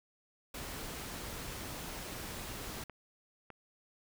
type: noise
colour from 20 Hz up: pink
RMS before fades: -43 dBFS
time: 0.54-2.84 s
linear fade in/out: 5 ms
type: clicks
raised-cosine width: 0.5 ms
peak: -33 dBFS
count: 4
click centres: 1.989 / 2.644 / 2.897 / 3.503 s
effects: none